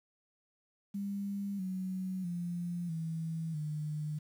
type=tone with pitch steps; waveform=sine; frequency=200 / 186.61 / 174.11 / 162.45 / 151.57 Hz; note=G3 / F#3 / F3 / E3 / D#3; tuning=+35 / +15 / -5 / -25 / -45 cents; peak=-34 dBFS; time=0.94-4.19 s; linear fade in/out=10 ms; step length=650 ms; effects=10-bit